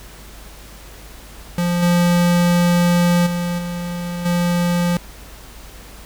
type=tone with level steps; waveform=square; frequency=174.6 Hz; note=F3; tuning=in tune; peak=-17 / -13 / -20 / -24 / -16 dBFS; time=1.58-4.97 s; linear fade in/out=2 ms; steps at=1.82 / 3.26 / 3.58 / 4.25 s; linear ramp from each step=10 ms; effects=added 50 Hz sine -39 dBFS peak until 6.05 s + pink hiss -41 dBFS RMS until 6.05 s